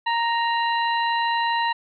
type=harmonic tone with a mistuned harmonic; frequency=932.3 Hz; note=A#5; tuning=in tune; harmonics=1 / 2 / 3 / 4; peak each=-21 / -27 / -31 / -33 dBFS; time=0.06-1.73 s; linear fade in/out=10 ms; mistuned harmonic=4; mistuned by=+110 cents; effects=none